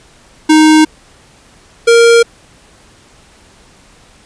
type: tone pair in turn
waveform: square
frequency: 311.1 / 466.1 Hz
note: D#4 / A#4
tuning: 0 / 0 cents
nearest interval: perfect fifth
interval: 700 cents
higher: second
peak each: -4 dBFS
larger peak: neither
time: 0.49-0.85 / 1.87-2.23 s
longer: neither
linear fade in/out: 10 ms
effects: pink hiss -44 dBFS RMS until 4.25 s + resampled to 22050 Hz